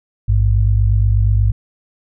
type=tone pair together; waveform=sine; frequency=54.6 / 103 Hz; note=A1 / G#2; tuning=-13 / -14 cents; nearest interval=major seventh; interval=1099 cents; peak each=-13 dBFS; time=0.28-1.52 s; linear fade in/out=10 ms; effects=none